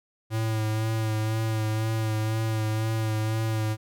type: tone with vibrato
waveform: square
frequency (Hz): 110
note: A2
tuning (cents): 0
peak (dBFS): -25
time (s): 0.3-3.77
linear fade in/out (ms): 50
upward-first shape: sine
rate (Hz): 2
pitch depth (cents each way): 25
effects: none